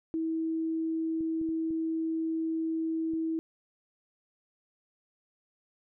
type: tone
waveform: sine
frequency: 323.4 Hz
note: E4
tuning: 33 cents flat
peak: -28 dBFS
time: 0.14-3.39 s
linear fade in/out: 0 ms
type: clicks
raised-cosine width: 3 ms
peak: -35 dBFS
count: 5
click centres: 1.208 / 1.414 / 1.49 / 1.707 / 3.136 s
effects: none